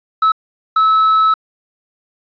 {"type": "tone bursts at uneven times", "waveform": "triangle", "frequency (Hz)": 1300, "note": "E6", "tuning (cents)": -24, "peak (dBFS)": -7, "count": 2, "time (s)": [[0.22, 0.32], [0.76, 1.34]], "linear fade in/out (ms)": 5, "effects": ["resampled to 11025 Hz", "7-bit"]}